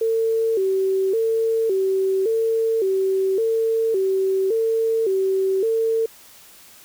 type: tone with vibrato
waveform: sine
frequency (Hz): 415.3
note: G#4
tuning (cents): 0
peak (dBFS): -17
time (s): 0.01-6.06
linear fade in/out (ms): 5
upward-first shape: square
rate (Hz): 0.89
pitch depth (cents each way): 140
effects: white hiss -47 dBFS RMS until 6.84 s